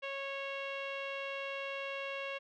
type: tone with low-pass filter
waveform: sawtooth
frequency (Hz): 550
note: C#5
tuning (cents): -14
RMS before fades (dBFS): -40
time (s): 0.02-2.39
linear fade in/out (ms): 20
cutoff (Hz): 2800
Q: 3.8
effects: none